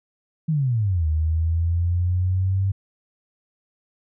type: exponential two-way sweep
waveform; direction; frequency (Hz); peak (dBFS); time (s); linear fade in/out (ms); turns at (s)
sine; down then up; 164.81 to 77.3 to 97.9; -18; 0.48-2.72; 10; 1.07
effects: none